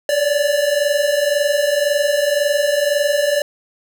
square tone pair together, 565.4 / 587.3 Hz, C#5 / D5, +34 / 0 cents, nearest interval minor second, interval 66 cents, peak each -20 / -17 dBFS, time 0.09-3.42 s, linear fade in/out 2 ms, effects none

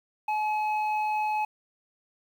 sine tone pair together, 852.8 / 2554 Hz, G#5 / D#7, +46 / +45 cents, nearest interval octave + perfect fifth, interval 1899 cents, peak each -24 / -34 dBFS, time 0.28-1.45 s, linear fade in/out 5 ms, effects tanh soft clip ceiling -20 dBFS + 9-bit

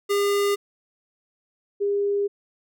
square / sine tone pair in turn, 404.2 / 404.2 Hz, G#4 / G#4, -47 / -47 cents, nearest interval unison, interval 0 cents, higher neither, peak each -20 dBFS, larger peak neither, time 0.09-0.56 / 1.8-2.28 s, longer second, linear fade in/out 20 ms, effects none

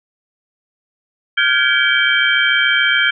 sine tone cluster, 1408 / 1542 / 1669 / 2300 / 3150 Hz, F6 / G6 / G#6 / D7 / G7, +14 / -29 / +8 / -37 / +8 cents, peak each -18 dBFS, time 1.37-3.11 s, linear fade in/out 10 ms, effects none

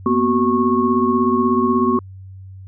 sine tone cluster, 234.7 / 251.1 / 374.2 / 1096 Hz, A#3 / B3 / F#4 / C#6, +12 / +29 / +20 / -20 cents, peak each -19 dBFS, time 0.06-1.99 s, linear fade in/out 2 ms, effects added 95 Hz sine -34 dBFS peak until 2.67 s

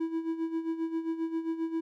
triangle tone with tremolo, 326.9 Hz, E4, 14 cents flat, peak -25 dBFS, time 0-1.81 s, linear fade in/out 10 ms, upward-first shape sine, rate 7.5 Hz, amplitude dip 70%, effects none

